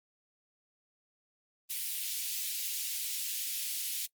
white high-pass noise, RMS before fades -36 dBFS, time 1.69-4.07 s, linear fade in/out 20 ms, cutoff 2500 Hz, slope 24 dB/octave, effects noise-tail reverb RT60 0.1 s tail -23 dB re dry + Opus 32 kbps

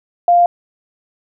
sine tone, 698.5 Hz, F5, in tune, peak -7 dBFS, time 0.28-0.46 s, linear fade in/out 2 ms, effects none

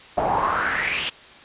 brown noise with band-pass filter sweep, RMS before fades -23 dBFS, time 0.17-1.1 s, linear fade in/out 10 ms, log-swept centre 660 to 3200 Hz, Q 5.1, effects white hiss -45 dBFS RMS until 1.44 s + resampled to 8000 Hz

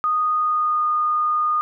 sine tone with pitch glide, 1238 to 1225.2 Hz, D#6 to D#6, -9 to -27 cents, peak -17 dBFS, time 0.04-1.61 s, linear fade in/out 0 ms, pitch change -18 cents, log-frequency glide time 0.34-0.86 s, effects none

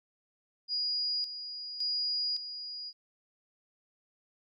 sine tone with tremolo, 4884 Hz, D#8, 33 cents flat, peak -29 dBFS, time 0.68-2.93 s, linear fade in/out 50 ms, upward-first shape square, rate 0.89 Hz, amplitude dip 65%, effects none

